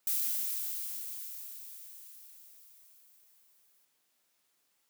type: noise with exponential decay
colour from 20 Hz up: violet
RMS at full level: -30 dBFS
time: 0.07-3.85 s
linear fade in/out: 2 ms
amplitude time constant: 820 ms
effects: white hiss -75 dBFS RMS until 4.89 s + high-pass 150 Hz 12 dB/octave